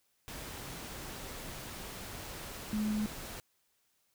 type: tone in noise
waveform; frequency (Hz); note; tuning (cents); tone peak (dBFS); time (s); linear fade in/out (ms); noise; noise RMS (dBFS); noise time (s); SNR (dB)
sine; 212.7; G#3; +42; -30; 2.73-3.06; 0; pink; -44; 0.28-3.4; +11
effects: white hiss -75 dBFS RMS until 4.14 s